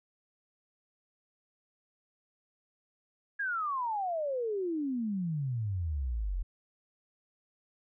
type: exponential sweep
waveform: sine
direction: down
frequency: 1674 to 41.24 Hz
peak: -30 dBFS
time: 3.39-6.43 s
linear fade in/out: 10 ms
effects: none